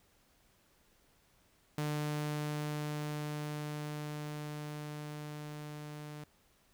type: tone with level ramp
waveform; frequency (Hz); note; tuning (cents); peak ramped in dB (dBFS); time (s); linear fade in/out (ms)
sawtooth; 149.6; D3; +32; -29 to -40; 1.78-6.24; 2
effects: pink hiss -69 dBFS RMS until 6.73 s